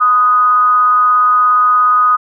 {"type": "tone with frequency modulation", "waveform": "sine", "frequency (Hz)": 1244.5, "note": "D#6", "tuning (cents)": 0, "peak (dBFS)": -7, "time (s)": [0, 2.17], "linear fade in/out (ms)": 20, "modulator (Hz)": 228, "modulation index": 0.32, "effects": []}